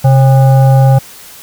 sine tone with frequency modulation, 131.8 Hz, C3, 13 cents sharp, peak -3 dBFS, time 0.04-0.99 s, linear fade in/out 10 ms, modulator 673 Hz, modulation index 0.51, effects white hiss -34 dBFS RMS until 1.42 s

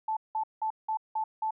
sine tone bursts, 875 Hz, A5, 10 cents flat, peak -27 dBFS, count 6, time 0.08-1.508 s, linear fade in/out 5 ms, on 88 ms, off 180 ms, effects none

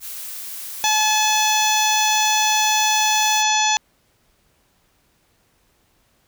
blue noise, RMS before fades -32 dBFS, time 0-3.44 s, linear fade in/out 50 ms
harmonic tone, 859 Hz, A5, 42 cents flat, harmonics 1 / 2 / 3 / 4 / 5 / 6 / 7 / 8, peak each -19 / -27 / -24 / -23 / -29 / -32 / -22 / -29 dBFS, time 0.84-3.77 s, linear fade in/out 0 ms
effects pink hiss -62 dBFS RMS until 6.27 s

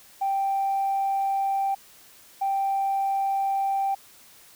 sine tone pair in turn, 784 / 784 Hz, G5 / G5, 0 / 0 cents, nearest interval unison, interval 0 cents, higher neither, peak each -21 dBFS, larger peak neither, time 0.21-1.75 / 2.41-3.95 s, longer neither, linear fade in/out 10 ms, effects tanh soft clip ceiling -18 dBFS + white hiss -52 dBFS RMS until 4.55 s

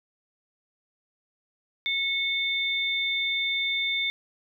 sine tone pair together, 2200 / 3579 Hz, C#7 / A7, -14 / +29 cents, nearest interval minor sixth, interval 843 cents, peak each -27 dBFS, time 1.86-4.1 s, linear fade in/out 0 ms, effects none

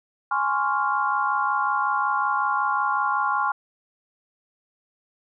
sine chord, Db major seventh, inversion second, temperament equal with one note detuned, 830.6 / 1046.5 / 1111.9 / 1396.9 Hz, Ab5 / C6 / Db6 / F6, 0 / 0 / +5 / 0 cents, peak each -26 dBFS, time 0.31-3.52 s, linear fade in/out 5 ms, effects none

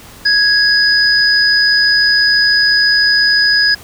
sine tone pair together, 1663 / 4983 Hz, G#6 / D#8, +2 / +2 cents, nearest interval octave + perfect fifth, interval 1900 cents, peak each -11 dBFS, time 0.25-3.75 s, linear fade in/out 10 ms, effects pink hiss -37 dBFS RMS until 3.83 s

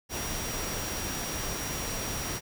sine tone in noise, 5700 Hz, F8, 34 cents sharp, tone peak -39 dBFS, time 0.09-2.41 s, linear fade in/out 50 ms, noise pink, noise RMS -34 dBFS, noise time 0.09-2.41 s, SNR -8 dB, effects none

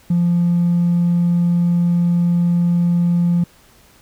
sine tone with hard clipping, 173.3 Hz, F3, 13 cents flat, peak -13 dBFS, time 0.1-3.44 s, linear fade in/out 5 ms, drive 1 dB, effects pink hiss -50 dBFS RMS until 4.01 s

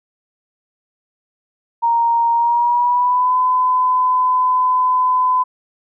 sine tone with pitch glide, 932.3 to 1010.8 Hz, A#5 to B5, 0 to +40 cents, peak -12 dBFS, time 1.82-5.44 s, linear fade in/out 20 ms, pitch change +140 cents, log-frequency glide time 2.34-3.36 s, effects none

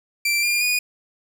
sawtooth tone with pitch steps, 2349 / 2404 / 2460 Hz, D7 / D7 / D#7, 0 / +40 / -20 cents, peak -15 dBFS, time 0.25-0.79 s, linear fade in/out 5 ms, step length 180 ms, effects none

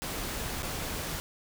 pink noise with dropouts, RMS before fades -35 dBFS, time 0.02-1.2 s, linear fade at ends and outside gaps 0 ms, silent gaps 0.623-0.63 s, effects none

